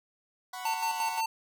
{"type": "chord", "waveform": "sawtooth", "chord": "F# suspended fourth", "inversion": "none", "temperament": "equal", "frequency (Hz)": [740, 987.8, 1108.7], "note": ["F#5", "B5", "C#6"], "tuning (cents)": [0, 0, 0], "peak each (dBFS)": [-36, -39, -41], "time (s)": [0.53, 1.21], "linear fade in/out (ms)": 5}
{"type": "tone with tremolo", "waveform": "square", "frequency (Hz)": 899, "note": "A5", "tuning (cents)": 37, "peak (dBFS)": -28, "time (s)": [0.65, 1.26], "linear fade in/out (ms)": 5, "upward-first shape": "square", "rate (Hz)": 5.7, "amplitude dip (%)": 50}
{"effects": []}